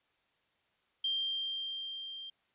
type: tone with level ramp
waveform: sine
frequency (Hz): 3174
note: G7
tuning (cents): +21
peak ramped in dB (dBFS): -29 to -42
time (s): 1.04-2.3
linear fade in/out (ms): 5
effects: white hiss -74 dBFS RMS until 2.54 s + resampled to 8000 Hz